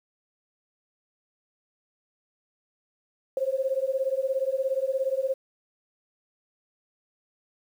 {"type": "beating tone pair", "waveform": "sine", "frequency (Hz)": [523.3, 540.3], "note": ["C5", "C#5"], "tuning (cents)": [0, -44], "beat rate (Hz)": 17, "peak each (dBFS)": -27, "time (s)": [3.37, 5.34], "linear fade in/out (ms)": 2, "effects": ["9-bit"]}